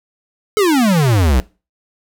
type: exponential sweep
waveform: square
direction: down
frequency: 441.7 to 58.2 Hz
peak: -11 dBFS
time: 0.57-1.4 s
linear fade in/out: 0 ms
effects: noise-tail reverb RT60 0.3 s tail -21 dB re dry